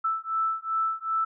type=beating tone pair; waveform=sine; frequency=1318.5 / 1321.1 Hz; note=E6 / E6; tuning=0 / +3 cents; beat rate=2.6 Hz; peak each=-28 dBFS; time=0.04-1.25 s; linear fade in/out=10 ms; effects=none

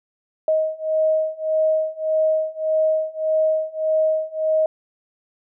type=beating tone pair; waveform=sine; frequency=628 / 629.7 Hz; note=D#5 / D#5; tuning=+16 / +21 cents; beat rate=1.7 Hz; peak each=-21 / -20 dBFS; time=0.48-4.66 s; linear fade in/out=2 ms; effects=none

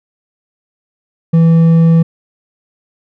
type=tone with hard clipping; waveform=triangle; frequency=164.81 Hz; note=E3; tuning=in tune; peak=-6 dBFS; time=1.33-2.03 s; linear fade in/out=10 ms; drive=7 dB; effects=none

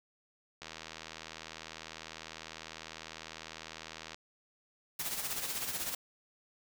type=click train; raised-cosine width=0.2 ms; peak=-26 dBFS; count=283; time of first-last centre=0.62-4.145 s; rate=80 Hz
type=noise with tremolo; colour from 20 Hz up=white; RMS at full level=-35 dBFS; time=4.99-5.95 s; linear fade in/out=5 ms; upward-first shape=sine; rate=16 Hz; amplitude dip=55%
effects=none

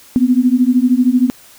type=beating tone pair; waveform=sine; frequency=244.2 / 257.2 Hz; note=B3 / C4; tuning=-19 / -30 cents; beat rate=13 Hz; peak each=-12 dBFS; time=0.16-1.3 s; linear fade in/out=0 ms; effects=white hiss -43 dBFS RMS until 1.58 s

